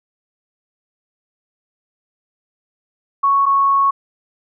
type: tone pair in turn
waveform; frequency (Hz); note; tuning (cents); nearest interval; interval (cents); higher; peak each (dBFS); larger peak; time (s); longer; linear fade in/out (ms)
sine; 1108.7 / 1104.7; C#6 / C#6; 0 / -6; unison; 6; first; -11; neither; 3.23-3.46 / 3.46-3.91; second; 10
effects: none